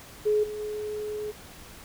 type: tone with level steps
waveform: sine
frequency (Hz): 422.9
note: G#4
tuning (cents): +31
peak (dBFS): -20 / -32 / -30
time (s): 0.25-1.32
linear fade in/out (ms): 20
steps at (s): 0.43 / 0.59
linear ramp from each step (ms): 10
effects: pink hiss -47 dBFS RMS until 1.84 s